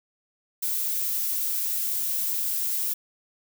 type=noise; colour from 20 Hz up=violet; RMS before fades=-27 dBFS; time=0.62-2.94 s; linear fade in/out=10 ms; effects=none